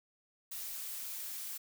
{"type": "noise", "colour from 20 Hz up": "blue", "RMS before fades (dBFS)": -42, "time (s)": [0.51, 1.58], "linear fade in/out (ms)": 10, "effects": []}